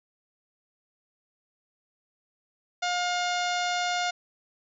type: harmonic tone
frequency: 712 Hz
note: F5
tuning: 33 cents sharp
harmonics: 1 / 2 / 3 / 4 / 5 / 6 / 7 / 8 / 9 / 10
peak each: -28 / -32 / -35 / -38 / -36 / -39 / -42 / -41 / -45 / -45 dBFS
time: 2.82-4.11 s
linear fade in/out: 10 ms
effects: none